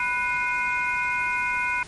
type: harmonic tone with a mistuned harmonic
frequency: 493.9 Hz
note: B4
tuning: in tune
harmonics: 2 / 3 / 4 / 5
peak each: -28 / -28 / -28 / -28 dBFS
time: 0-1.83 s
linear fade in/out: 2 ms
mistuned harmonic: 4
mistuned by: +130 cents
effects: pink hiss -44 dBFS RMS until 1.87 s + MP3 48 kbps